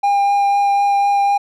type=tone with vibrato; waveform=triangle; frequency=804 Hz; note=G5; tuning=44 cents sharp; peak=-10 dBFS; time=0.03-1.38 s; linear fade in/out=10 ms; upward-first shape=triangle; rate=4 Hz; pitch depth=11 cents each way; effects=none